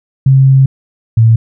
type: tone pair in turn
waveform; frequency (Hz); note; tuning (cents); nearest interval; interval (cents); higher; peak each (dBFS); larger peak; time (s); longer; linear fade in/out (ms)
sine; 134.2 / 113.08; C3 / A2; +44 / +48; minor third; 296; first; -3; neither; 0.26-0.66 / 1.17-1.36; first; 5
effects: none